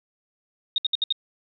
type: tone bursts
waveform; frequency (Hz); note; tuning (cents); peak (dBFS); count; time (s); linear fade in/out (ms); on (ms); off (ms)
sine; 3713; A#7; -8; -19; 5; 0.76-1.125; 2; 21; 65
effects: none